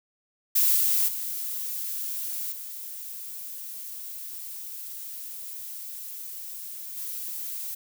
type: noise with level steps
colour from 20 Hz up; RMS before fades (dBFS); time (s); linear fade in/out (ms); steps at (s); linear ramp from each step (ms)
violet; -21 / -23 / -32 / -38 / -34; 0.55-7.75; 10; 0.75 / 1.07 / 2.51 / 6.96; 20
effects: none